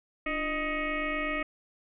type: tone with frequency modulation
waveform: sine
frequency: 1252 Hz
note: D#6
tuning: 10 cents sharp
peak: -28 dBFS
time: 0.26-1.43 s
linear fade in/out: 5 ms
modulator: 319 Hz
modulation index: 3.8
effects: none